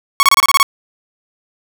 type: tone bursts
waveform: sawtooth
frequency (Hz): 1108.7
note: C#6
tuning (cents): 0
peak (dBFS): -3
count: 8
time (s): 0.2-0.629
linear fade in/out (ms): 0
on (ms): 30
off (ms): 27
effects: none